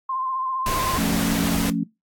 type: tone with vibrato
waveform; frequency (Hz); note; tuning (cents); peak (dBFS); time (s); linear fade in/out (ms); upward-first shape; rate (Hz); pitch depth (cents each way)
sine; 1046.5; C6; 0; -23; 0.09-0.98; 5; sine; 15; 34
type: noise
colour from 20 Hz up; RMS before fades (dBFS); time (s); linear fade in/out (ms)
pink; -26; 0.66-1.7; 2
type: chord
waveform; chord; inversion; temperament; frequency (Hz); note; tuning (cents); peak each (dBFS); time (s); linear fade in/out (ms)
sine; F augmented; none; equal; 174.61 / 220 / 277.2; F3 / A3 / C#4; 0 / 0 / 0; -25; 0.97-1.84; 10
effects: noise-tail reverb RT60 0.2 s tail -20 dB re dry + AAC 64 kbps